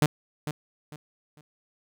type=tone with echo; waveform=sawtooth; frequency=150 Hz; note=D3; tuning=37 cents sharp; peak=-14 dBFS; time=0.02-0.06 s; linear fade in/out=0 ms; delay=450 ms; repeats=3; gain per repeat=-11 dB; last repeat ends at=1.41 s; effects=none